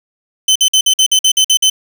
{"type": "tone bursts", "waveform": "25% pulse", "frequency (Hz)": 3058, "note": "G7", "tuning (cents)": -44, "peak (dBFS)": -4, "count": 10, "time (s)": [0.48, 1.699], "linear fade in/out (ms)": 5, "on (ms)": 76, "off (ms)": 51, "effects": ["7-bit"]}